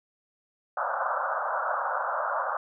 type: band-pass noise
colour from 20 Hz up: white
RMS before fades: -29 dBFS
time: 0.77-2.57 s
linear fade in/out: 2 ms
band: 530 to 1500 Hz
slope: 96 dB/octave
effects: none